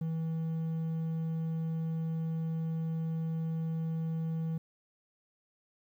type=tone; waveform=triangle; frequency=162.1 Hz; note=E3; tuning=29 cents flat; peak=-29 dBFS; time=0.01-4.58 s; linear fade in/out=5 ms; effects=11-bit